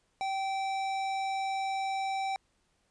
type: tone with hard clipping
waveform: sine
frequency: 775 Hz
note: G5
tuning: 20 cents flat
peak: -32 dBFS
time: 0.21-2.36 s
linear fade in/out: 0 ms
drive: 14 dB
effects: pink hiss -73 dBFS RMS until 2.9 s + resampled to 22050 Hz